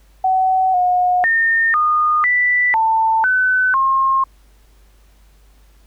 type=tone with pitch steps; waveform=sine; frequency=753 / 723 / 1823 / 1225 / 1975 / 891 / 1510 / 1070 Hz; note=F#5 / F#5 / A#6 / D#6 / B6 / A5 / F#6 / C6; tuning=+30 / -40 / -39 / -27 / 0 / +22 / +35 / +38 cents; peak=-12 dBFS; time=0.24-4.24 s; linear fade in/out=5 ms; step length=500 ms; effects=added 50 Hz sine -47 dBFS peak until 5.86 s + pink hiss -57 dBFS RMS until 5.86 s